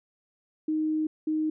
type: tone pair in turn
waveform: sine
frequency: 311 / 311 Hz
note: D#4 / D#4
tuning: -1 / -1 cents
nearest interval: unison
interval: 0 cents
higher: neither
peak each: -24 dBFS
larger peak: neither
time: 0.68-1.07 / 1.27-1.5 s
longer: first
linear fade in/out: 5 ms
effects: none